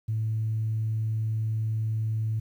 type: tone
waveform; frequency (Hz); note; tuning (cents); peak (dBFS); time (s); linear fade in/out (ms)
sine; 110; A2; 0; -24; 0.08-2.4; 10
effects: tanh soft clip ceiling -20 dBFS + 10-bit